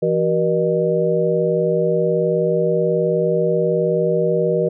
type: tone cluster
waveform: sine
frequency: 167 / 377.2 / 475.9 / 608 Hz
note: E3 / F#4 / A#4 / D#5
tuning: +23 / +33 / +36 / -40 cents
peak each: -22 / -21 / -18 / -22 dBFS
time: 0.02-4.69 s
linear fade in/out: 10 ms
effects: none